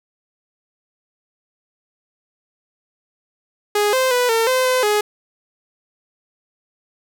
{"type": "tone with pitch steps", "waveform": "sawtooth", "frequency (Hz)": [414.8, 519, 493.7, 453.3, 514, 510, 418.6], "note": ["G#4", "C5", "B4", "A#4", "C5", "C5", "G#4"], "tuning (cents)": [-2, -14, -1, -48, -31, -44, 14], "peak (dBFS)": -11, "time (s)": [3.75, 5.01], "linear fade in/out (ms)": 5, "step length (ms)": 180, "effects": []}